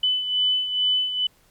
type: beating tone pair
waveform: sine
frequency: 3000 / 3002.3 Hz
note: F#7 / F#7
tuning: +23 / +25 cents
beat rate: 2.3 Hz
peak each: -20 / -27 dBFS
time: 0.03-1.27 s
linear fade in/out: 5 ms
effects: pink hiss -59 dBFS RMS until 1.5 s + MP3 96 kbps